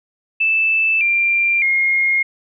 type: tone with pitch steps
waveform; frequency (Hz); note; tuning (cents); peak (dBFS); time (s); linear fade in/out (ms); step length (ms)
sine; 2637 / 2377 / 2142; E7 / D7 / C7; 0 / +20 / +40; -13; 0.4-2.23; 10; 610
effects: none